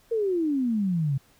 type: exponential sweep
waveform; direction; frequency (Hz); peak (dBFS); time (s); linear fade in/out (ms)
sine; down; 471.8 to 131.3; -22; 0.11-1.18; 10
effects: pink hiss -60 dBFS RMS until 1.39 s